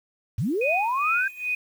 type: linear sweep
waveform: sine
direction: up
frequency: 82.41 to 1609 Hz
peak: -22 dBFS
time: 0.38-1.28 s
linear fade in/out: 5 ms
type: tone with tremolo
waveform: sine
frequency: 2489 Hz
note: D#7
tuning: in tune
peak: -22 dBFS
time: 0.61-1.55 s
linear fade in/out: 5 ms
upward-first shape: sine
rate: 2.4 Hz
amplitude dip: 90%
effects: 8-bit